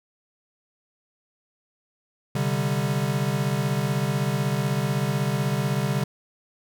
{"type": "chord", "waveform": "square", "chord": "C suspended second", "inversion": "none", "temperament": "equal", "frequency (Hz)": [130.81, 146.83, 196], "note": ["C3", "D3", "G3"], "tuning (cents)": [0, 0, 0], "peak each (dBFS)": [-27, -27, -29], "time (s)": [2.35, 6.04], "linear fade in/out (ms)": 5, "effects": []}